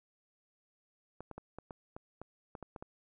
clicks, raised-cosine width 1 ms, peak -30 dBFS, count 11, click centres 1.206 / 1.313 / 1.38 / 1.586 / 1.708 / 1.965 / 2.216 / 2.552 / 2.627 / 2.762 / 2.825 s, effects none

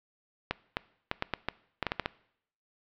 clicks, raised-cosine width 0.3 ms, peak -12 dBFS, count 11, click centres 0.51 / 0.769 / 1.114 / 1.224 / 1.337 / 1.486 / 1.827 / 1.867 / 1.919 / 1.997 / 2.059 s, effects noise-tail reverb RT60 0.7 s tail -21 dB re dry + low-pass 4000 Hz 12 dB/octave

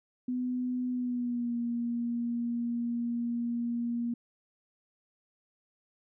sine tone with pitch glide, 250 to 236.7 Hz, B3 to A#3, +21 to +27 cents, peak -29 dBFS, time 0.28-4.14 s, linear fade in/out 5 ms, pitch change -94 cents, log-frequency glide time 0.91-1.56 s, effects none

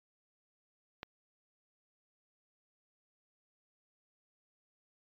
click, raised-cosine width 0.3 ms, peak -24 dBFS, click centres 1.031 s, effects MP3 96 kbps

